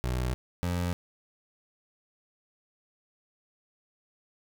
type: tone pair in turn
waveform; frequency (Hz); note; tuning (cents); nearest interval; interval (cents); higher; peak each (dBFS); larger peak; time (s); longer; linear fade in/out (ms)
25% pulse; 62.3 / 88.11; B1 / F2; +16 / +16; tritone; 600; second; -24; neither; 0.04-0.34 / 0.63-0.93; neither; 0
effects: none